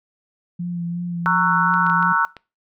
sine tone with vibrato, 173.2 Hz, F3, 14 cents flat, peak -23 dBFS, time 0.59-2.13 s, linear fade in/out 10 ms, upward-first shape sine, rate 2.8 Hz, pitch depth 25 cents each way
sine chord, F# dominant seventh, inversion first, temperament just, 925 / 1110 / 1332 / 1480 Hz, A#5 / C#6 / E6 / F#6, -14 / +2 / +18 / 0 cents, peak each -22 / -22 / -20 / -20 dBFS, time 1.26-2.25 s, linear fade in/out 0 ms
clicks, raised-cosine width 0.3 ms, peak -21 dBFS, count 5, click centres 1.74 / 1.866 / 1.899 / 2.027 / 2.367 s
effects noise-tail reverb RT60 0.3 s tail -22 dB re dry

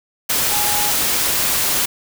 sine tone in noise, 830.6 Hz, G#5, in tune, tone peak -24 dBFS, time 0.51-0.91 s, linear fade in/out 10 ms, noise white, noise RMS -18 dBFS, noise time 0.29-1.86 s, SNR -9 dB, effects none

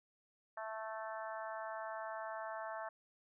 harmonic tone, 220 Hz, A3, in tune, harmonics 3 / 4 / 5 / 6 / 7 / 8, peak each -45 / -47 / -49 / -51 / -52 / -53 dBFS, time 0.57-2.89 s, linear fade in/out 5 ms, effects none

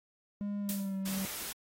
triangle tone with pitch glide, 203.7 to 192.71 Hz, G#3 to G3, -33 to -29 cents, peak -31 dBFS, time 0.41-1.25 s, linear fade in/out 0 ms, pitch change -96 cents, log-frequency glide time 0.6-0.95 s
blue noise with exponential decay, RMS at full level -34 dBFS, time 0.69-1.03 s, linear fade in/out 1 ms, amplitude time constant 73 ms
white noise, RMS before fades -40 dBFS, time 1.05-1.53 s, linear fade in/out 10 ms
effects AAC 48 kbps

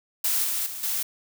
blue noise with level steps, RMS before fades -24 / -27 / -35 / -27 dBFS, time 0.24-1.03 s, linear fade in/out 5 ms, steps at 0.44 / 0.66 / 0.83 s, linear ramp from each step 5 ms, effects none

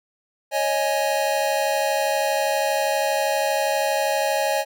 square chord, C# suspended second, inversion none, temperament equal with one note detuned, 554.4 / 626.9 / 830.6 Hz, C#5 / D#5 / G#5, 0 / +13 / 0 cents, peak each -25 dBFS, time 0.51-4.65 s, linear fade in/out 50 ms, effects none

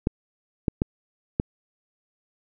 clicks, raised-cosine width 3 ms, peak -8 dBFS, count 4, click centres 0.071 / 0.682 / 0.819 / 1.399 s, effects none

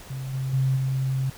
sine tone with level steps, 132.6 Hz, C3, 23 cents sharp, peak -29 / -25 / -19 / -22 dBFS, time 0.1-1.3 s, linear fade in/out 5 ms, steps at 0.33 / 0.53 / 0.76 s, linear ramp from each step 10 ms, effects pink hiss -45 dBFS RMS until 1.37 s

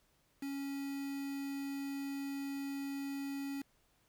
triangle tone with quantisation, 277.2 Hz, C#4, in tune, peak -36 dBFS, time 0.42-3.62 s, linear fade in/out 5 ms, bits 8, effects pink hiss -73 dBFS RMS until 4.08 s

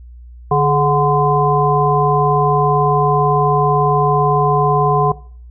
harmonic tone with a mistuned harmonic, 147 Hz, D3, 2 cents sharp, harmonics 1 / 3 / 5 / 7, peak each -16 / -16 / -16 / -16 dBFS, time 0.51-5.12 s, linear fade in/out 5 ms, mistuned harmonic 3, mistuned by -73 cents, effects noise-tail reverb RT60 0.5 s tail -20 dB re dry + added 60 Hz sine -34 dBFS peak until 5.5 s

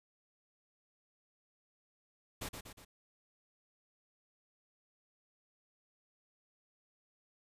pink noise with echo, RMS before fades -41 dBFS, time 2.41-2.49 s, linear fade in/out 10 ms, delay 120 ms, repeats 3, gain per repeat -5 dB, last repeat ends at 2.85 s, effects resampled to 32000 Hz

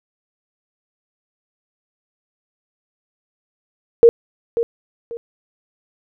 sine tone with echo, 466.2 Hz, A#4, in tune, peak -4 dBFS, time 4.03-4.09 s, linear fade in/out 0 ms, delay 540 ms, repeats 2, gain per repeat -11 dB, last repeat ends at 5.17 s, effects none

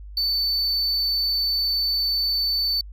triangle tone, 4517 Hz, C#8, 32 cents sharp, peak -19 dBFS, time 0.17-2.81 s, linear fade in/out 2 ms, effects added 50 Hz sine -36 dBFS peak until 2.92 s

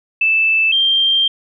sine tone pair in turn, 2637 / 3173 Hz, E7 / G7, 0 / +20 cents, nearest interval minor third, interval 320 cents, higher second, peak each -11 / -11 dBFS, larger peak neither, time 0.21-0.72 / 0.72-1.28 s, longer second, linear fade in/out 5 ms, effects none

